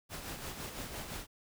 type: noise with tremolo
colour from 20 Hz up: pink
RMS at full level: -41 dBFS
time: 0.09-1.27 s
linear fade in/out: 50 ms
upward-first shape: sine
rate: 5.9 Hz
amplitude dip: 45%
effects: none